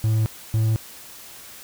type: tone pair in turn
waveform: triangle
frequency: 110 / 110.7 Hz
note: A2 / A2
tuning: 0 / +11 cents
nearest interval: unison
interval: 11 cents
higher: second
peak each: -15 dBFS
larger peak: neither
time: 0.04-0.26 / 0.54-0.76 s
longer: neither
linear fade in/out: 0 ms
effects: white hiss -42 dBFS RMS until 1.63 s